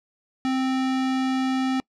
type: tone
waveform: square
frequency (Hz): 261.6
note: C4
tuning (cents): 0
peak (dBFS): -22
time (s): 0.45-1.8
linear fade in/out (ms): 0
effects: noise-tail reverb RT60 0.1 s tail -26 dB re dry + low-pass 5000 Hz 12 dB/octave